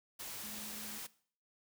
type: tone in noise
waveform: sine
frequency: 212.9 Hz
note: G#3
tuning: 43 cents sharp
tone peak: -51 dBFS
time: 0.43-0.99 s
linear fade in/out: 10 ms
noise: white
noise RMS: -45 dBFS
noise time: 0.19-1.07 s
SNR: -9 dB
effects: noise-tail reverb RT60 0.5 s tail -19 dB re dry